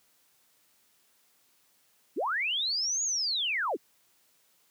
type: linear two-way sweep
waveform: sine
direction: up then down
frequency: 210.5 to 6820 to 210.5 Hz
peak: -27 dBFS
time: 2.16-3.77 s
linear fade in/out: 20 ms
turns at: 3.03 s
effects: white hiss -67 dBFS RMS until 4.7 s + high-pass 100 Hz 12 dB/octave